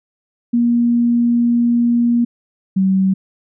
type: tone pair in turn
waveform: sine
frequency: 237.5 / 190.8 Hz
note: A#3 / G3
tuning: +33 / -47 cents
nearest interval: major third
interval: 380 cents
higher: first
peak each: -11 / -11 dBFS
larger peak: neither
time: 0.53-2.25 / 2.76-3.14 s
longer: first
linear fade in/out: 10 ms
effects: none